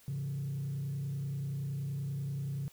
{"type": "tone with frequency modulation", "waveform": "sine", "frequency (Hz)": 138.59, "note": "C#3", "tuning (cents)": 0, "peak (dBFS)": -32, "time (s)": [0.08, 2.68], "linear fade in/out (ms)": 0, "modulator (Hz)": 30.5, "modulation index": 0.55, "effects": ["tanh soft clip ceiling -31 dBFS", "white hiss -61 dBFS RMS until 2.72 s"]}